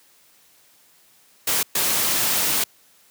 white noise bursts at uneven times, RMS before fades -21 dBFS, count 2, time 1.47-1.63 / 1.75-2.64 s, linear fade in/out 5 ms, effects white hiss -56 dBFS RMS until 3.1 s + high-pass 100 Hz 12 dB/octave

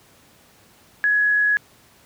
sine tone with amplitude modulation, 1681 Hz, G#6, 20 cents sharp, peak -14 dBFS, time 1.04-1.57 s, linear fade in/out 0 ms, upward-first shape sine, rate 88.7 Hz, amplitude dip 25%, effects pink hiss -53 dBFS RMS until 2.05 s + high-pass 80 Hz 12 dB/octave

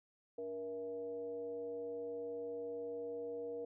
sine tone with frequency modulation, 473.8 Hz, A#4, 28 cents sharp, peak -40 dBFS, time 0.38-3.65 s, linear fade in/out 5 ms, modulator 186 Hz, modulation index 0.55, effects none

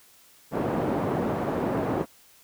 pink band-pass noise, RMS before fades -27 dBFS, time 0.51-2.06 s, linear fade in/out 50 ms, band 170 to 780 Hz, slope 12 dB/octave, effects white hiss -56 dBFS RMS until 2.43 s

